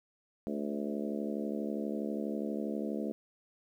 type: harmonic tone with a mistuned harmonic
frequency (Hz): 72.3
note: D2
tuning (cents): -27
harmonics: 3 / 4 / 5 / 6 / 7 / 8 / 9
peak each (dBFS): -36 / -39 / -41 / -43 / -43 / -47 / -46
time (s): 0.47-3.12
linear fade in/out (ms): 0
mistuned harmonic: 8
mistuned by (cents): -17
effects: 11-bit